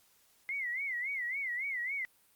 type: tone with vibrato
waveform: sine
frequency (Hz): 2071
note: C7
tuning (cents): -18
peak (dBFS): -33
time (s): 0.49-2.05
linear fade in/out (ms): 0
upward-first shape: sine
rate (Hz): 3.6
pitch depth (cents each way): 150
effects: white hiss -67 dBFS RMS until 2.35 s + Opus 48 kbps